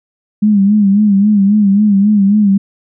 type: tone with vibrato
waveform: sine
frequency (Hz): 203.8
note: G#3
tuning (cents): -32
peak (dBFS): -6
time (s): 0.42-2.58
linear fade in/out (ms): 10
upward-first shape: sine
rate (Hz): 3.7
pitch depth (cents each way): 81
effects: none